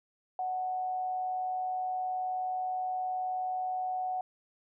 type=tone with amplitude modulation; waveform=sine; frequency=740 Hz; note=F#5; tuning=in tune; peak=-29 dBFS; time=0.39-4.21 s; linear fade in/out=2 ms; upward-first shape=sine; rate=139 Hz; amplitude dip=30%; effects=none